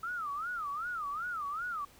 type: tone with vibrato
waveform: sine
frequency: 1285 Hz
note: E6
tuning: 45 cents flat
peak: -34 dBFS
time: 0.03-1.85 s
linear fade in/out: 5 ms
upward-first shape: sine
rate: 2.6 Hz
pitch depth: 230 cents each way
effects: pink hiss -59 dBFS RMS until 1.99 s